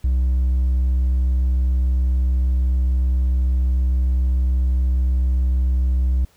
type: tone with hard clipping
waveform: sine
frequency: 63.8 Hz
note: C2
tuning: 43 cents flat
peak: -16 dBFS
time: 0.04-6.25 s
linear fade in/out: 5 ms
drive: 2 dB
effects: pink hiss -57 dBFS RMS until 6.36 s